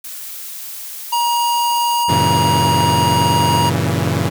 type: noise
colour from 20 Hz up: blue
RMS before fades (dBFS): -30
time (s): 0.04-2.04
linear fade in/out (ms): 5
type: tone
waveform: square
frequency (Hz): 949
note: A#5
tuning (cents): +31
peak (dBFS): -15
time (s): 1.12-3.7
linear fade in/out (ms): 10
type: chord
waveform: sawtooth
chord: G diminished seventh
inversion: none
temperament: equal with one note detuned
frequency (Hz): 95.48 / 116.54 / 138.59 / 164.81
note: G2 / Bb2 / Db3 / Fb3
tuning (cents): -45 / 0 / 0 / 0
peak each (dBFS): -17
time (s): 2.08-4.3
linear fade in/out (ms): 20
effects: none